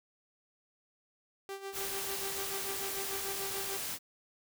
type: tone with tremolo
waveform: sawtooth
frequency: 392 Hz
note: G4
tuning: in tune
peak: -34 dBFS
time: 1.49-3.77 s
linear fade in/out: 0 ms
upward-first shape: sine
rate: 6.8 Hz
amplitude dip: 70%
type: noise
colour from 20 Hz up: white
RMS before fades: -38 dBFS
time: 1.72-3.99 s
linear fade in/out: 50 ms
effects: none